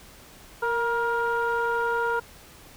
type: tone cluster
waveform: sine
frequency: 465 / 952 / 1408 Hz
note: A#4 / A#5 / F6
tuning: -4 / +36 / +14 cents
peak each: -26 dBFS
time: 0.62-2.2 s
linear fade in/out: 10 ms
effects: tanh soft clip ceiling -17 dBFS + pink hiss -49 dBFS RMS until 2.76 s